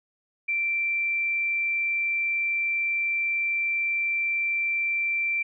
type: tone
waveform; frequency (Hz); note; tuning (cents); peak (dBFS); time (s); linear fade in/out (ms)
sine; 2349; D7; 0; -23; 0.48-5.43; 10
effects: none